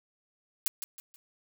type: noise with echo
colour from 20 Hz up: blue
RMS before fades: -28 dBFS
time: 0.66-0.68 s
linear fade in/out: 0 ms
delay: 160 ms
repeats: 3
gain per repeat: -9 dB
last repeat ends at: 1.16 s
effects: none